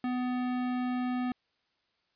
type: tone with hard clipping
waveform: sine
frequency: 249.8 Hz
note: B3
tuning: 20 cents sharp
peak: -31 dBFS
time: 0.04-1.32 s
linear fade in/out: 2 ms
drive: 17 dB
effects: white hiss -75 dBFS RMS until 2.15 s + resampled to 11025 Hz